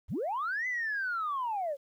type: linear two-way sweep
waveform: sine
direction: up then down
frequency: 33 to 2044 to 529 Hz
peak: -29 dBFS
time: 0.08-1.77 s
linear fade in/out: 50 ms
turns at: 0.67 s
effects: tanh soft clip ceiling -26 dBFS + 11-bit